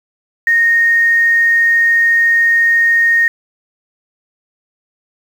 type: tone with quantisation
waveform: sine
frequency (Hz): 1853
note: A#6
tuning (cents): -11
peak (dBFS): -8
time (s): 0.47-3.28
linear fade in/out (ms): 2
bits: 6
effects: none